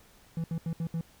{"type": "tone bursts at uneven times", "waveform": "triangle", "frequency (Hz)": 164.81, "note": "E3", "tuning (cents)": 0, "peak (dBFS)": -27, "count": 5, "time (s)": [[0.37, 0.44], [0.51, 0.58], [0.66, 0.73], [0.8, 0.87], [0.94, 1.01]], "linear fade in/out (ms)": 2, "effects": ["pink hiss -59 dBFS RMS until 1.2 s"]}